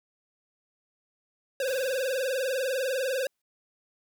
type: tone with vibrato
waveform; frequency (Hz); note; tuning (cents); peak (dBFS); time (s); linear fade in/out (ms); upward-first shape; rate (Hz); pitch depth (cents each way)
square; 523.3; C5; 0; -27; 1.6-3.27; 2; triangle; 20; 130
type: noise with exponential decay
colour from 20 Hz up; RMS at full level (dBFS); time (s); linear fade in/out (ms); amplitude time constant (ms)
white; -44; 1.67-3.42; 5; 380
effects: none